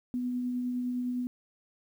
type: tone with tremolo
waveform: sine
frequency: 247.8 Hz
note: B3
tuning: 6 cents sharp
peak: -28 dBFS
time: 0.14-1.27 s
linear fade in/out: 0 ms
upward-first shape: triangle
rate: 9.8 Hz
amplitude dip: 25%
effects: 10-bit